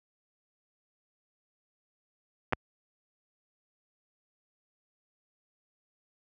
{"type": "clicks", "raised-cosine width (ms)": 0.5, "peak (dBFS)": [-15, -9], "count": 2, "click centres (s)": [2.525, 2.533], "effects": ["high-pass 60 Hz 12 dB/octave"]}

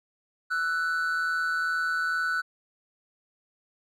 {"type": "tone pair together", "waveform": "triangle", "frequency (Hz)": [1325.7, 1488], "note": ["E6", "F#6"], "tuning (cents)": [9, 9], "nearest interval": "major second", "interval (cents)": 200, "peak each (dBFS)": [-30, -24], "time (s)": [0.5, 2.42], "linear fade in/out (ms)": 20, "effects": []}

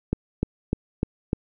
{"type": "click train", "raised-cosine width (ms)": 3, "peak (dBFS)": -9, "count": 5, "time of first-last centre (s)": [0.13, 1.331], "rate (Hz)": 3.33, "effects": []}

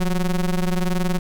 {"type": "ring-modulated tone", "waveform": "square", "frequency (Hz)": 92.1, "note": "F#2", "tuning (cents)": -7, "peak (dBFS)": -16, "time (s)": [0, 1.19], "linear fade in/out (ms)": 5, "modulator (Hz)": 81.5, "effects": []}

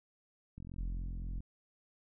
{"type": "click train", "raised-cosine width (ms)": 5, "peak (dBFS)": -35, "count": 37, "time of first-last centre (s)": [0.58, 1.404], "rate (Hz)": 43.7}
{"type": "tone", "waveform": "sine", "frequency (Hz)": 44.93, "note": "F1", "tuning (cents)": 50, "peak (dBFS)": -36, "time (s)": [0.78, 1.4], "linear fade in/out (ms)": 10}
{"effects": []}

